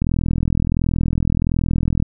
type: click train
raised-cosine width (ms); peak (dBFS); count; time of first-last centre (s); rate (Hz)
5; -6; 84; 0.02-2.025; 41.4
effects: none